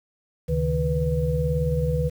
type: tone cluster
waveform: sine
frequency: 72.6 / 136 / 154.4 / 492.6 Hz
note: D2 / C#3 / D#3 / B4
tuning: -19 / -33 / -13 / -5 cents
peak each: -26 / -30 / -24 / -26 dBFS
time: 0.48-2.1 s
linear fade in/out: 20 ms
effects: 8-bit